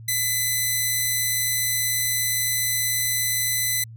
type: tone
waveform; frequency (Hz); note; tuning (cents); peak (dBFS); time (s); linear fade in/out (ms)
5% pulse; 2009; B6; +29; -11; 0.08-3.84; 5
effects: added 113 Hz sine -38 dBFS peak until 3.96 s